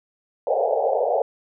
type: band-pass noise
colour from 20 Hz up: pink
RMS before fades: -21 dBFS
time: 0.47-1.22 s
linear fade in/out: 2 ms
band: 440 to 820 Hz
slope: 96 dB/octave
effects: none